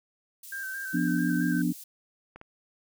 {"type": "high-pass noise", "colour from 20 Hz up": "white", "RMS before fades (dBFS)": -45, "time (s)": [0.43, 1.84], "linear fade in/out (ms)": 5, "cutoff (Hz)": 5400, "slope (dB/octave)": 12}
{"type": "tone with vibrato", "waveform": "sine", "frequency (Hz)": 1568, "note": "G6", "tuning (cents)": 0, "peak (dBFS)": -33, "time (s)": [0.52, 1.62], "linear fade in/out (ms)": 5, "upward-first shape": "square", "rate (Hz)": 4.5, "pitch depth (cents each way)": 31}
{"type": "chord", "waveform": "sine", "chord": "B diminished", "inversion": "second", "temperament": "equal", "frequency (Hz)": [174.61, 246.9, 293.7], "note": ["F3", "B3", "D4"], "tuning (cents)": [0, 0, 0], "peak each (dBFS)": -28, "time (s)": [0.93, 1.73], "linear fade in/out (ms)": 20}
{"type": "clicks", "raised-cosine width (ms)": 0.5, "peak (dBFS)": -30, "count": 2, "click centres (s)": [2.36, 2.414]}
{"effects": []}